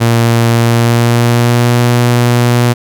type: tone with pitch glide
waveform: sawtooth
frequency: 116.54 to 120.72 Hz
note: A#2 to B2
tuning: 0 to -39 cents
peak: -3 dBFS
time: 0-2.74 s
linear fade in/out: 20 ms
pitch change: +61 cents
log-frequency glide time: 0.53-1.82 s
effects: none